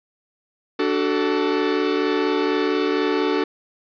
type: chord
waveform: 45% pulse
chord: D major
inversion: none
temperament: equal with one note detuned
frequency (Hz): 293.7 / 375.8 / 440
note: D4 / F#4 / A4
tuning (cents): 0 / +27 / 0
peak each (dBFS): -23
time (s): 0.79-3.44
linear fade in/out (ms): 5
effects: resampled to 11025 Hz + 9-bit